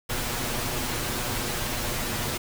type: noise with comb filter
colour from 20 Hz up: pink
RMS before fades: -29 dBFS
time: 0.09-2.38 s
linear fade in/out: 10 ms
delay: 8.3 ms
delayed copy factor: +0.65
effects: none

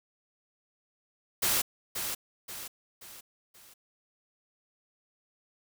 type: noise with echo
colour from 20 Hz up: white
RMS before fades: -27 dBFS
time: 1.42-1.62 s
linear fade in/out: 10 ms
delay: 530 ms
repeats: 4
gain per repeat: -7 dB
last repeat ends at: 3.74 s
effects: none

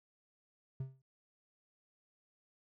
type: tone with exponential decay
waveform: triangle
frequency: 132.4 Hz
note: C3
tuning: 21 cents sharp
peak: -32 dBFS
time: 0.8-1.02 s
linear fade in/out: 5 ms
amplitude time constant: 46 ms
effects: none

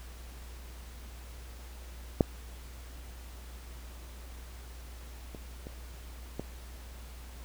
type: clicks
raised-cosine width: 2 ms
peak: -8 / -29 / -28 / -21 dBFS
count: 4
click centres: 2.208 / 5.348 / 5.669 / 6.396 s
effects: added 60 Hz sine -44 dBFS peak until 7.44 s + pink hiss -53 dBFS RMS until 7.44 s

